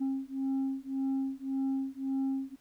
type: beating tone pair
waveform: sine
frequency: 267.8 / 269.6 Hz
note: C4 / C#4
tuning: +40 / -48 cents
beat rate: 1.8 Hz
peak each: -31 dBFS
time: 0-2.56 s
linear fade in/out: 20 ms
effects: tanh soft clip ceiling -27 dBFS + pink hiss -67 dBFS RMS until 2.6 s